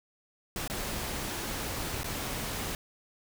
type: noise with dropouts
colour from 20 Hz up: pink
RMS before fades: -35 dBFS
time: 0.56-2.75 s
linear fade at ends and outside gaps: 1 ms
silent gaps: 0.677-0.699 / 2.033-2.043 s
effects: none